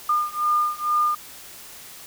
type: beating tone pair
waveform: sine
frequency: 1209 / 1211.2 Hz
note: D6 / D#6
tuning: +50 / -47 cents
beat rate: 2.2 Hz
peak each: -23 / -22 dBFS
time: 0.09-1.15 s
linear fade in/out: 5 ms
effects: white hiss -42 dBFS RMS until 2.06 s